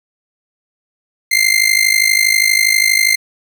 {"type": "tone with amplitude modulation", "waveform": "sawtooth", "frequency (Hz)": 2093, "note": "C7", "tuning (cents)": 0, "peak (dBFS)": -3, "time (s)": [1.31, 3.16], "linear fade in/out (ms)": 10, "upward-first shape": "sine", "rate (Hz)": 52.4, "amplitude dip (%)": 85, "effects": []}